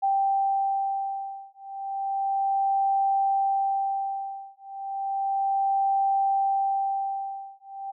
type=beating tone pair; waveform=sine; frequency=784 / 784.33 Hz; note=G5 / G5; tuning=0 / +1 cents; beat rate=0.33 Hz; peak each=-26 dBFS; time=0.02-7.92 s; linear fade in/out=20 ms; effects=none